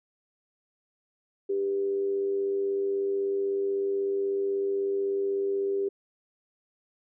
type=tone with amplitude modulation; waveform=sine; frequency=395.4 Hz; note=G4; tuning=15 cents sharp; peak=-23 dBFS; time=1.49-5.89 s; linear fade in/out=10 ms; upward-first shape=sine; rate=96.2 Hz; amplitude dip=40%; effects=none